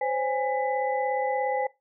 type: tone cluster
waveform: sine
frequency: 517 / 554 / 824 / 1997 Hz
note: C5 / C#5 / G#5 / B6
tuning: -21 / -1 / -14 / +19 cents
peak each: -28 / -35 / -27 / -36 dBFS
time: 0.01-1.67 s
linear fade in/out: 5 ms
effects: noise-tail reverb RT60 0.2 s tail -19 dB re dry